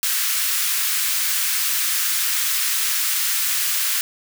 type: high-pass noise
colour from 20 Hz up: white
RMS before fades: -21 dBFS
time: 0.03-4.01 s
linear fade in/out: 0 ms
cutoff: 1300 Hz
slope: 24 dB/octave
effects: none